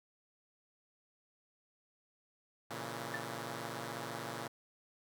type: chord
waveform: 5% pulse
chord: A# diminished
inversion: none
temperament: equal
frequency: 116.54 / 138.59 / 164.81 Hz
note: A#2 / C#3 / E3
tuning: 0 / 0 / 0 cents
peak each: -32 / -34 / -35 dBFS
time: 2.7-4.48 s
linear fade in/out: 10 ms
type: tone with exponential decay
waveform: sine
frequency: 1766 Hz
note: A6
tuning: 6 cents sharp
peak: -34 dBFS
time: 3.14-3.27 s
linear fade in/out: 1 ms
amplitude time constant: 27 ms
effects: none